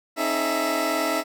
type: tone cluster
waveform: 20% pulse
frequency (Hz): 269.5 / 312.8 / 426 / 664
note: C#4 / D#4 / G#4 / E5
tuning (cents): -49 / +9 / +44 / +12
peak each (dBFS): -26 / -22 / -28 / -20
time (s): 0.16-1.24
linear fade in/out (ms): 50
effects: none